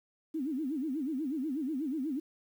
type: tone with vibrato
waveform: sine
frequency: 285.7 Hz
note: D4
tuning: 48 cents flat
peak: -31 dBFS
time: 0.34-2.2 s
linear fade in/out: 10 ms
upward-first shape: sine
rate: 8.2 Hz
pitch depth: 230 cents each way
effects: 10-bit